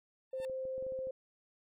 15% pulse tone with exponential growth, 896 Hz, A5, 31 cents sharp, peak -40 dBFS, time 0.31-0.45 s, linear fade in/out 0 ms, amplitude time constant 29 ms
sine tone, 523.3 Hz, C5, in tune, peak -36 dBFS, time 0.33-1.11 s, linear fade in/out 5 ms
clicks, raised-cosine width 2 ms, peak -40 dBFS, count 9, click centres 0.401 / 0.498 / 0.653 / 0.78 / 0.825 / 0.866 / 0.922 / 0.99 / 1.071 s
effects none

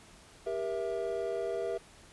triangle chord, E diminished, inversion first, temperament just, 395.6 / 474.7 / 659.3 Hz, G4 / Bb4 / E5, +16 / +31 / 0 cents, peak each -34 dBFS, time 0.46-1.78 s, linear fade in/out 10 ms, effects pink hiss -56 dBFS RMS until 2.12 s + resampled to 24000 Hz

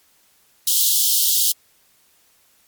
white high-pass noise, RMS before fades -17 dBFS, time 0.67-1.52 s, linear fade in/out 5 ms, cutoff 3000 Hz, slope 96 dB/octave, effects white hiss -58 dBFS RMS until 2.67 s + MP3 96 kbps

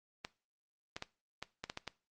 clicks, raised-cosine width 0.2 ms, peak -22 dBFS, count 8, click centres 0.249 / 0.965 / 1.024 / 1.426 / 1.64 / 1.699 / 1.774 / 1.877 s, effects noise-tail reverb RT60 0.3 s tail -18 dB re dry + Opus 32 kbps

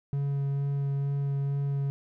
triangle tone with vibrato, 140 Hz, C#3, 18 cents sharp, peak -24 dBFS, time 0.13-1.9 s, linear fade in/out 0 ms, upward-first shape sine, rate 2.2 Hz, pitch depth 10 cents each way, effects none

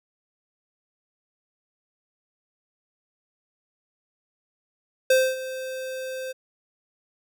square tone with ADSR envelope, 520 Hz, C5, 11 cents flat, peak -15 dBFS, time 5.1-6.33 s, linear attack 5 ms, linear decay 250 ms, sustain -16 dB, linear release 19 ms, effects none

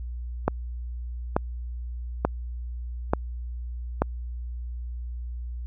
click train, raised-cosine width 1 ms, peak -6 dBFS, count 5, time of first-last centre 0.48-4.02 s, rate 1.13 Hz, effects added 60 Hz sine -31 dBFS peak until 5.66 s

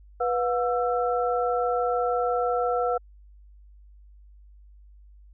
sine tone cluster, 492 / 718 / 1335 Hz, B4 / F5 / E6, -7 / +48 / +22 cents, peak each -25 / -26 / -30 dBFS, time 0.2-2.98 s, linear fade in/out 10 ms, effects added 50 Hz sine -48 dBFS peak until 5.33 s

